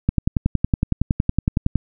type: click train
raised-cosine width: 5 ms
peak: -4 dBFS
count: 19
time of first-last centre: 0.09-1.757 s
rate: 10.8 Hz
effects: none